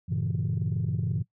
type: chord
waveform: sine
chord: G diminished seventh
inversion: none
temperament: equal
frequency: 98 / 116.54 / 138.59 / 164.81 Hz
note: G2 / Bb2 / Db3 / Fb3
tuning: 0 / 0 / 0 / 0 cents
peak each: -30 dBFS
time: 0.08-1.23 s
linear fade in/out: 20 ms
effects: noise-tail reverb RT60 0.1 s tail -18 dB re dry + tanh soft clip ceiling -20 dBFS